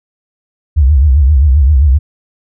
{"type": "tone with vibrato", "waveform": "sine", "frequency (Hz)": 70.2, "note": "C#2", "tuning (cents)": 22, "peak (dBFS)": -4, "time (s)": [0.76, 1.99], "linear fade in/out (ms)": 20, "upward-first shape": "triangle", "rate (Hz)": 7.6, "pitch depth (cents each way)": 230, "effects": []}